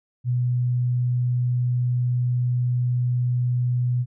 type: tone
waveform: sine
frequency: 123.47 Hz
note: B2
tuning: in tune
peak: -19 dBFS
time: 0.24-4.06 s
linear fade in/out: 50 ms
effects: none